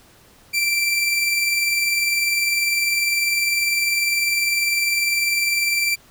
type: tone pair together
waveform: sawtooth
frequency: 2329 / 2349 Hz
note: D7 / D7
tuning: -15 / 0 cents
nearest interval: unison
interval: 15 cents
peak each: -24 / -15 dBFS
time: 0.53-5.96 s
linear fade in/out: 20 ms
effects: pink hiss -51 dBFS RMS until 6.1 s